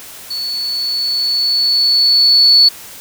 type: tone with level ramp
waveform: sine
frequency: 4435 Hz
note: C#8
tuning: in tune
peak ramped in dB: -19 to -4 dBFS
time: 0.3-2.69 s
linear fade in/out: 10 ms
effects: white hiss -34 dBFS RMS until 3 s